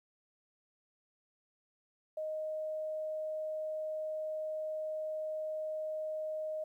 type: tone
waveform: sine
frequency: 622.3 Hz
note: D#5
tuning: in tune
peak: -35 dBFS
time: 2.17-6.64 s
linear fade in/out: 5 ms
effects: 12-bit